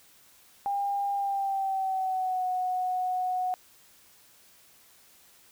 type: tone with pitch glide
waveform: sine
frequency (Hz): 802 to 735.4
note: G5 to F#5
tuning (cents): +39 to -11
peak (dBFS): -26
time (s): 0.66-3.54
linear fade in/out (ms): 0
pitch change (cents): -150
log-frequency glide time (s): 1.14-2.46
effects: white hiss -58 dBFS RMS until 5.51 s